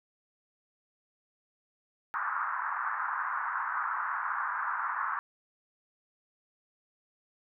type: band-pass noise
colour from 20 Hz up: pink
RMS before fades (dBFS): -33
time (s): 2.14-5.19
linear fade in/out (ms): 0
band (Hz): 960 to 1600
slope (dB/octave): 48
effects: none